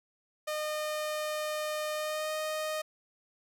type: tone with pitch glide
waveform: sawtooth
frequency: 610 to 619.2 Hz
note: D#5 to D#5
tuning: -34 to -9 cents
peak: -28 dBFS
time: 0.47-2.82 s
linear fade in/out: 10 ms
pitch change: +25 cents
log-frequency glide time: 1.94-2.32 s
effects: none